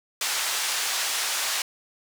white band-pass noise, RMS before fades -27 dBFS, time 0.21-1.62 s, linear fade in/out 2 ms, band 770 to 7600 Hz, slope 12 dB/octave, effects none

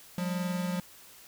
square tone pair together, 178.59 / 200 Hz, F3 / G3, +39 / +35 cents, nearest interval major second, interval 196 cents, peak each -31 / -38 dBFS, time 0.18-0.8 s, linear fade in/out 2 ms, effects white hiss -53 dBFS RMS until 1.27 s

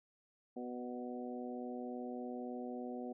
harmonic tone with a mistuned harmonic, 123.47 Hz, B2, in tune, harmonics 2 / 3 / 4 / 5 / 6, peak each -43 / -48 / -48 / -52 / -50 dBFS, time 0.56-3.13 s, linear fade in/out 10 ms, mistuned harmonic 5, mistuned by -16 cents, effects none

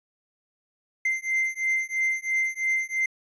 triangle beating tone pair, 2082 / 2085 Hz, C7 / C7, -9 / -7 cents, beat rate 3 Hz, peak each -25 dBFS, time 1.05-3.06 s, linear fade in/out 5 ms, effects resampled to 22050 Hz

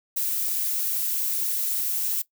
violet noise with ADSR envelope, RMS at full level -23 dBFS, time 0.16-2.22 s, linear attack 14 ms, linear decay 5 ms, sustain -3 dB, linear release 7 ms, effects noise-tail reverb RT60 0.1 s tail -18 dB re dry

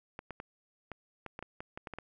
clicks, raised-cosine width 0.5 ms, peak -26 dBFS, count 12, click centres 0.191 / 0.307 / 0.401 / 0.917 / 1.263 / 1.391 / 1.426 / 1.605 / 1.775 / 1.872 / 1.937 / 1.986 s, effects none

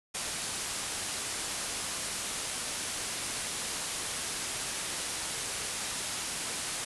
white low-pass noise, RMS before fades -36 dBFS, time 0.14-6.85 s, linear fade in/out 10 ms, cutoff 11000 Hz, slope 96 dB/octave, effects none

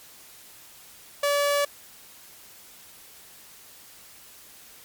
sawtooth tone, 574 Hz, D5, 40 cents flat, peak -17 dBFS, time 1.23-1.65 s, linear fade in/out 5 ms, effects white hiss -49 dBFS RMS until 4.84 s + MP3 96 kbps

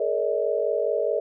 sine tone cluster, 423.9 / 468.7 / 574 / 634 Hz, G#4 / A#4 / D5 / D#5, +35 / +9 / -40 / +32 cents, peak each -27 dBFS, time 0-1.2 s, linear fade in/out 5 ms, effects none

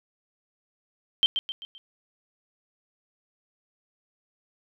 sine tone with echo, 3136 Hz, G7, in tune, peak -16 dBFS, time 1.23-1.26 s, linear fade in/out 0 ms, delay 130 ms, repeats 4, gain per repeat -7 dB, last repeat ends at 1.78 s, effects none

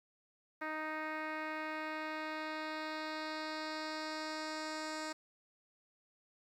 10% pulse tone with low-pass filter sweep, 311.1 Hz, D#4, in tune, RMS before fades -41 dBFS, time 0.61-5.13 s, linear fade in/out 10 ms, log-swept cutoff 2000 to 6800 Hz, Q 1.8, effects 11-bit

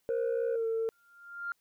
sine tone, 530 Hz, C5, 22 cents sharp, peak -31 dBFS, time 0.09-0.56 s, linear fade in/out 5 ms
sine tone with pitch glide, 466.2 to 450.8 Hz, A#4 to A4, 0 to +42 cents, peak -27 dBFS, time 0.09-0.89 s, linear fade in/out 0 ms, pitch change -58 cents, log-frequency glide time 0.5-0.66 s
sine tone with exponential growth, 1396.9 Hz, F6, in tune, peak -30 dBFS, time 0.92-1.52 s, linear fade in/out 1 ms, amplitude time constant 130 ms
effects tanh soft clip ceiling -25 dBFS + white hiss -75 dBFS RMS until 1.6 s

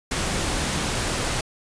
pink noise, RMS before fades -25 dBFS, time 0.11-1.41 s, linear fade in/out 5 ms, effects resampled to 22050 Hz

